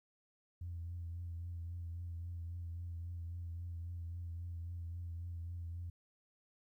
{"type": "tone with vibrato", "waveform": "sine", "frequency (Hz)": 85.6, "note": "F2", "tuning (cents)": -34, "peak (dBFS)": -40, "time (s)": [0.61, 5.9], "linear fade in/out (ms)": 5, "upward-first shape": "triangle", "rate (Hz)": 3.7, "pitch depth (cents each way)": 41, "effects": ["tanh soft clip ceiling -36 dBFS", "13-bit"]}